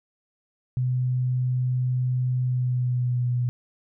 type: tone with pitch glide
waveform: sine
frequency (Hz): 126.4 to 123.01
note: B2 to B2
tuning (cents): +41 to -6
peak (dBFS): -21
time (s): 0.77-3.49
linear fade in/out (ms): 0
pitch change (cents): -47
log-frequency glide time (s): 2.42-3.27
effects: none